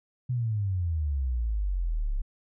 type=exponential sweep; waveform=sine; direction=down; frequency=128.4 to 32.7 Hz; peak=-25 dBFS; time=0.29-2.22 s; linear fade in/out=10 ms; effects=none